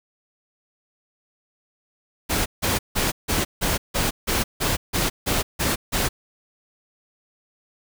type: noise bursts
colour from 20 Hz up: pink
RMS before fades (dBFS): -22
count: 12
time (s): 2.29-6.09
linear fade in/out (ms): 20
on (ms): 170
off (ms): 160
effects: none